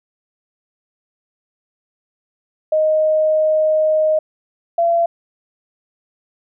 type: tone pair in turn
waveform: sine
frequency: 622.3 / 679.1 Hz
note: D#5 / F5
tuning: 0 / -49 cents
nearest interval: major second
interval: 151 cents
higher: second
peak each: -12 dBFS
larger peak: neither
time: 2.72-4.19 / 4.78-5.06 s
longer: first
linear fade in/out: 5 ms
effects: none